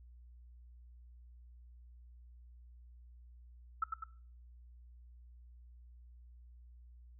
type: tone with echo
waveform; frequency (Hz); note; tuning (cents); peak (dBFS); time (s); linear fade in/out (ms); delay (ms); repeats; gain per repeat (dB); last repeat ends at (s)
sine; 1315; E6; -5; -29; 3.82-3.84; 5; 100; 2; -5; 4.04
effects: noise-tail reverb RT60 0.5 s tail -18 dB re dry + added 60 Hz sine -54 dBFS peak until 7.19 s